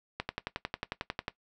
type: click train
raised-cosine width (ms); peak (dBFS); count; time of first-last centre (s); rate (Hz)
0.3; -16; 13; 0.2-1.281; 11.1
effects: noise-tail reverb RT60 0.1 s tail -17 dB re dry